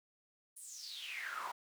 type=noise with high-pass filter sweep; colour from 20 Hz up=brown; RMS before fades=-45 dBFS; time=0.56-1.52 s; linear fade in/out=10 ms; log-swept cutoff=10000 to 890 Hz; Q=7.9; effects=none